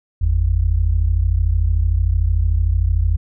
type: tone pair together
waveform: sine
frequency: 50.66 / 84 Hz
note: G#1 / E2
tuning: -42 / +33 cents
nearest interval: major sixth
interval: 875 cents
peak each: -16 / -16 dBFS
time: 0.21-3.17 s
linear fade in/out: 10 ms
effects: none